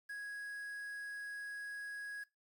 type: tone with quantisation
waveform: triangle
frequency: 1661.2 Hz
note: G#6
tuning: in tune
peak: -40 dBFS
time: 0.09-2.24 s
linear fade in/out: 10 ms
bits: 10
effects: noise-tail reverb RT60 0.2 s tail -19 dB re dry